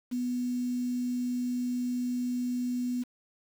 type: tone with quantisation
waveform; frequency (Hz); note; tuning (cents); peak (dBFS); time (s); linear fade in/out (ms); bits
sine; 246.9; B3; 0; -28; 0.11-3.04; 20; 8
effects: none